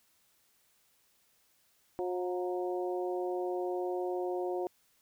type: harmonic tone with a mistuned harmonic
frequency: 180.1 Hz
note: F#3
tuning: 46 cents flat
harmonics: 2 / 3 / 4 / 5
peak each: -33 / -39 / -39 / -47 dBFS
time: 1.99-4.67 s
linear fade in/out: 0 ms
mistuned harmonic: 5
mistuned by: +50 cents
effects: white hiss -70 dBFS RMS until 5.01 s